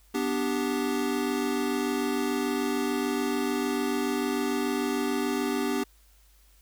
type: chord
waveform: square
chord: G major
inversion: first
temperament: equal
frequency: 246.9 / 293.7 / 392 Hz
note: B3 / D4 / G4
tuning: 0 / 0 / 0 cents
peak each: -31 dBFS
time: 0.14-5.84 s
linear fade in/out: 10 ms
effects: added 50 Hz sine -57 dBFS peak until 6.61 s + white hiss -63 dBFS RMS until 6.61 s